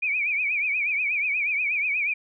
sine tone with vibrato, 2376 Hz, D7, 20 cents sharp, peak -22 dBFS, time 0.02-2.14 s, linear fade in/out 10 ms, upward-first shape triangle, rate 8.3 Hz, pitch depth 140 cents each way, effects none

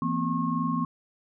sine tone cluster, 167 / 231.7 / 255.3 / 1083 Hz, E3 / A#3 / C4 / C#6, +23 / -10 / -42 / -41 cents, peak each -30 dBFS, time 0.02-0.85 s, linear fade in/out 2 ms, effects none

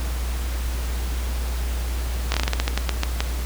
slowing click train, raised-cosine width 0.2 ms, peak -4 dBFS, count 13, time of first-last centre 2.32-3.205 s, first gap 21 ms, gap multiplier 1.21, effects added 60 Hz sine -23 dBFS peak until 3.45 s + pink hiss -35 dBFS RMS until 3.45 s

